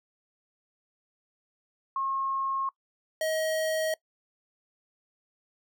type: tone pair in turn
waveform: sine / square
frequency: 1080 / 633.1 Hz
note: C#6 / D#5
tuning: -45 / +30 cents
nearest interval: major sixth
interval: 925 cents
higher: first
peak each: -27 dBFS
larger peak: neither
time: 1.96-2.69 / 3.21-3.94 s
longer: neither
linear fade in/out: 2 ms
effects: noise-tail reverb RT60 0.1 s tail -22 dB re dry